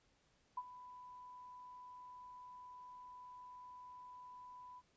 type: tone with ADSR envelope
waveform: sine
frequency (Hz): 995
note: B5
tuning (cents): +13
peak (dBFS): -37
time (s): 0.57-4.82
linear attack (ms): 7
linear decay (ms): 44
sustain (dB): -15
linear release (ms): 42
effects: pink hiss -75 dBFS RMS until 4.96 s + resampled to 16000 Hz